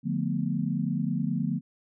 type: chord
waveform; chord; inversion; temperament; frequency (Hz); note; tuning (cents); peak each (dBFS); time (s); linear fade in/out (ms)
sine; B half-diminished seventh; first; just; 148.16 / 177.8 / 222.2 / 246.9; D3 / F3 / A3 / B3; +16 / +31 / +17 / 0; -31 / -30 / -31 / -32; 0.03-1.61; 50
effects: none